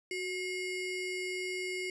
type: ring-modulated tone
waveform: square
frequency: 1258 Hz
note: D#6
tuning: 19 cents sharp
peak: -32 dBFS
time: 0.11-1.9 s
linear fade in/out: 2 ms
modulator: 889 Hz
effects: resampled to 22050 Hz + 12-bit